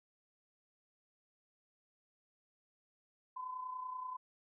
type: tone with amplitude modulation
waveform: sine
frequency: 1015 Hz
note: B5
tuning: 47 cents sharp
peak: -38 dBFS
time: 3.36-4.17 s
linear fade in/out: 10 ms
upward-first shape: sine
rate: 30.4 Hz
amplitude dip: 55%
effects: none